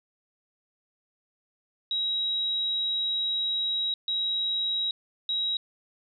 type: tone bursts at uneven times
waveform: sine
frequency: 3840 Hz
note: B7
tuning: 49 cents flat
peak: -25 dBFS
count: 3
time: 1.91-3.94 / 4.08-4.91 / 5.29-5.57 s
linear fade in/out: 2 ms
effects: none